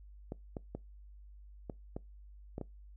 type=clicks; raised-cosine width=2 ms; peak=-26 dBFS; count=7; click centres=0.321 / 0.568 / 0.75 / 1.698 / 1.965 / 2.581 / 2.613 s; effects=noise-tail reverb RT60 0.2 s tail -23 dB re dry + added 50 Hz sine -51 dBFS peak until 2.96 s